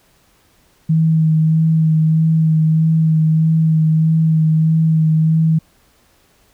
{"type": "tone with vibrato", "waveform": "sine", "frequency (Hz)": 159.2, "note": "D#3", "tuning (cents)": 40, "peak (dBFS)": -10, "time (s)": [0.89, 5.59], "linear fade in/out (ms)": 10, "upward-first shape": "sine", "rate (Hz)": 1.6, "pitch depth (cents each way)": 18, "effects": ["pink hiss -55 dBFS RMS until 6.53 s"]}